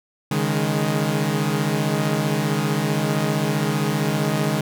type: chord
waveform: sawtooth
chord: C# suspended second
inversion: none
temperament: equal with one note detuned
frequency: 140.2 / 155.56 / 207.7 Hz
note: C#3 / D#3 / G#3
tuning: +20 / 0 / 0 cents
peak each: -21 / -19 / -20 dBFS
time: 0.31-4.61 s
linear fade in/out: 5 ms
effects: none